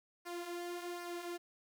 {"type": "tone with flanger", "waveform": "sawtooth", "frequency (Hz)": 349.2, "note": "F4", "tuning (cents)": 0, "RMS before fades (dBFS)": -43, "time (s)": [0.25, 1.38], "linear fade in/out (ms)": 20, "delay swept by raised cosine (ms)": [0.27, 4.97], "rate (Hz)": 1.3, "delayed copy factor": -0.55, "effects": ["12-bit"]}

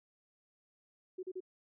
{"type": "tone bursts", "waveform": "sine", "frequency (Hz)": 370, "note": "F#4", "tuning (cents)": 0, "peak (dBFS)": -38, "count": 3, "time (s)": [1.18, 1.405], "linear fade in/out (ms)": 10, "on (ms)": 51, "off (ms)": 36, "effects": []}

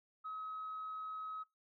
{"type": "tone", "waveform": "sine", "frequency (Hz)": 1276, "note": "D#6", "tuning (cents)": 43, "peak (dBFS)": -40, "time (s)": [0.24, 1.44], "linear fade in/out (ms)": 20, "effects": ["noise-tail reverb RT60 0.2 s tail -25 dB re dry", "tanh soft clip ceiling -37 dBFS"]}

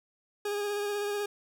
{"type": "tone with vibrato", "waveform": "40% pulse", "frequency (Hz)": 410.5, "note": "G#4", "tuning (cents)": -20, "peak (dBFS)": -29, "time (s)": [0.45, 1.26], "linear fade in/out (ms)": 5, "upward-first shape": "triangle", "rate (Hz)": 16, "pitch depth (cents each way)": 25, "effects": []}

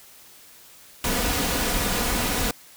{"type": "noise with comb filter", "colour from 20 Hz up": "pink", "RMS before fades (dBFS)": -24, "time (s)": [1.04, 2.51], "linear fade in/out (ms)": 2, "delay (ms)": 4.1, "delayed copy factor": 0.5, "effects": ["white hiss -49 dBFS RMS until 2.76 s"]}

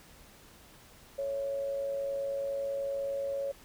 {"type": "tone with amplitude modulation", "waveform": "sine", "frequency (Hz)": 554.4, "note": "C#5", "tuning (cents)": 0, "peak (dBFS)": -29, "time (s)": [1.18, 3.52], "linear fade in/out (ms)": 10, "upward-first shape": "sine", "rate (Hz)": 110, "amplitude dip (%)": 40, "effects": ["pink hiss -56 dBFS RMS until 3.64 s"]}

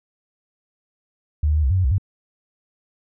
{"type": "tone with pitch steps", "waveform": "sine", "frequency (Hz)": [75.1, 75.7, 77.3, 65.4, 93.8, 92.1, 64.5, 96.6], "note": ["D2", "D#2", "D#2", "C2", "F#2", "F#2", "C2", "G2"], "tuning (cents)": [39, -47, -11, 0, 24, -7, -24, -25], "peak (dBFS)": -15, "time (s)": [1.43, 1.982], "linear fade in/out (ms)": 5, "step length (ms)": 69, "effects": []}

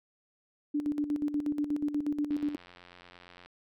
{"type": "tone with tremolo", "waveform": "sine", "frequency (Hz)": 293.7, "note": "D4", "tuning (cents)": 0, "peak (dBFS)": -26, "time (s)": [0.74, 2.56], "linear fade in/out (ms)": 10, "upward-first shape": "square", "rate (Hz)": 8.3, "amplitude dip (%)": 65}
{"type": "click train", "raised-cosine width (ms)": 0.3, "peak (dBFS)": -35, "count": 103, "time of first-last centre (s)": [2.31, 3.46], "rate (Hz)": 88.7}
{"effects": []}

